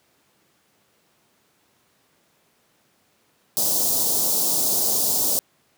white band-stop noise, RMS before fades -21 dBFS, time 3.57-5.39 s, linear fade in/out 0 ms, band 820 to 4600 Hz, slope 24 dB/octave, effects pink hiss -63 dBFS RMS until 5.77 s + high-pass 150 Hz 12 dB/octave

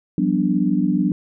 sine chord, G dominant seventh, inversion third, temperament equal with one note detuned, 174.61 / 192.74 / 246.9 / 293.7 Hz, F3 / G3 / B3 / D4, 0 / -29 / 0 / 0 cents, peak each -23 / -20 / -22 / -21 dBFS, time 0.18-1.12 s, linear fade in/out 2 ms, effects none

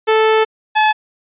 sawtooth tone pair in turn, 438.7 / 859.8 Hz, A4 / A5, -5 / -40 cents, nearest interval octave, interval 1165 cents, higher second, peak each -6 dBFS, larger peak neither, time 0.07-0.45 / 0.75-0.93 s, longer first, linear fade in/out 20 ms, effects resampled to 8000 Hz

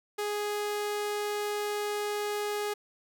sawtooth tone, 415.3 Hz, G#4, in tune, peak -26 dBFS, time 0.18-2.74 s, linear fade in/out 10 ms, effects none

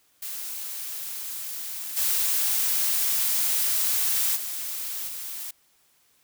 blue noise with level steps, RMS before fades -34 / -24 / -32 / -35 dBFS, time 0.22-5.51 s, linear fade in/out 5 ms, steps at 1.96 / 4.35 / 5.07 s, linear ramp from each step 20 ms, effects white hiss -64 dBFS RMS until 6.23 s

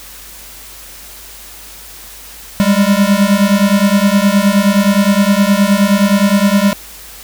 square beating tone pair, 196 / 205.6 Hz, G3 / G#3, 0 / -17 cents, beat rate 9.6 Hz, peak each -12 dBFS, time 2.6-6.73 s, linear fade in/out 0 ms, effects added 50 Hz sine -41 dBFS peak until 7.23 s + white hiss -34 dBFS RMS until 7.23 s

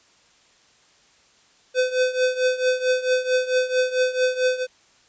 square tone with tremolo, 508 Hz, B4, 49 cents sharp, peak -16 dBFS, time 1.74-4.67 s, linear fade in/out 50 ms, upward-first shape triangle, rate 4.5 Hz, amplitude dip 85%, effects white hiss -57 dBFS RMS until 5.08 s + resampled to 16000 Hz

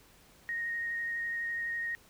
sine tone with vibrato, 1864.7 Hz, A#6, in tune, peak -32 dBFS, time 0.49-1.95 s, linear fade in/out 0 ms, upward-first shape sine, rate 12 Hz, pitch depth 11 cents each way, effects pink hiss -60 dBFS RMS until 2.09 s

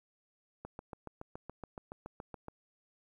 click train, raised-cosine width 1 ms, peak -29 dBFS, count 14, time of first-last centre 0.65-2.484 s, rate 7.09 Hz, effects 11-bit

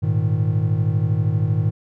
triangle chord, Ab suspended second, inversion none, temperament equal, 103.83 / 116.54 / 155.56 Hz, Ab2 / Bb2 / Eb3, 0 / 0 / 0 cents, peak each -18 / -20 / -20 dBFS, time 0.02-1.71 s, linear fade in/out 20 ms, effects none

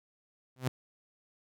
sawtooth tone with exponential growth, 128.3 Hz, C3, 34 cents flat, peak -21 dBFS, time 0.56-0.68 s, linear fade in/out 2 ms, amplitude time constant 24 ms, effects none

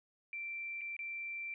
sine tone with dropouts, 2349 Hz, D7, in tune, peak -39 dBFS, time 0.33-1.54 s, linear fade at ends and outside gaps 1 ms, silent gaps 0.81-0.815 / 0.966-0.991 s, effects none

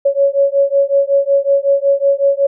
sine beating tone pair, 554 / 559.4 Hz, C#5 / C#5, -1 / +16 cents, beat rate 5.4 Hz, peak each -13 dBFS, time 0.05-2.47 s, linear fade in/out 10 ms, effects none

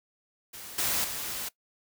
white noise with level steps, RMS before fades -43 / -28 / -35 dBFS, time 0.53-1.49 s, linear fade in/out 10 ms, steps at 0.78 / 1.04 s, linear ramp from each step 5 ms, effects noise-tail reverb RT60 0.1 s tail -20 dB re dry

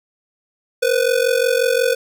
square ring-modulated tone, 496.4 Hz, B4, 9 cents sharp, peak -12 dBFS, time 0.82-1.95 s, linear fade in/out 10 ms, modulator 22.8 Hz, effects none

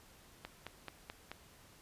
click train, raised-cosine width 0.3 ms, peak -27 dBFS, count 5, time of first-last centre 0.45-1.316 s, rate 4.62 Hz, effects pink hiss -61 dBFS RMS until 1.81 s + resampled to 32000 Hz

